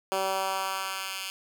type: tone with high-pass filter sweep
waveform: 10% pulse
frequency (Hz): 191.7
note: G3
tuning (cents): -38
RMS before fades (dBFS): -31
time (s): 0.12-1.3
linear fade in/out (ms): 0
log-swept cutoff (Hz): 450 to 2600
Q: 1.2
effects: none